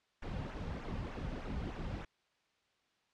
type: noise with flanger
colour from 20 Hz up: brown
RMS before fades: -41 dBFS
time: 0.22-2.05 s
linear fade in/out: 5 ms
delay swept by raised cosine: 0.21 to 3.11 ms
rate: 3.3 Hz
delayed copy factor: -0.65
effects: white hiss -75 dBFS RMS until 3.13 s + low-pass 4000 Hz 12 dB/octave